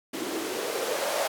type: noise with band-pass filter sweep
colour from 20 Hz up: blue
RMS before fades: -30 dBFS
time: 0.13-1.28 s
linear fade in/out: 10 ms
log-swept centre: 290 to 640 Hz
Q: 4.2
effects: none